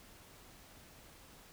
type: silence
effects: pink hiss -58 dBFS RMS until 1.52 s